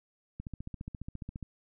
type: click train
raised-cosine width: 5 ms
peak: -27 dBFS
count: 16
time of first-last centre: 0.4-1.427 s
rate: 14.6 Hz
effects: none